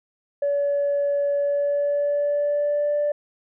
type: tone with pitch glide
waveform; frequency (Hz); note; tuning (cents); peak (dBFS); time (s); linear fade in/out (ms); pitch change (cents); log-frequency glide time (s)
sine; 570 to 587; C#5 to D5; +48 to -1; -18; 0.42-3.12; 5; +51; 1.36-2.95
effects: tanh soft clip ceiling -16 dBFS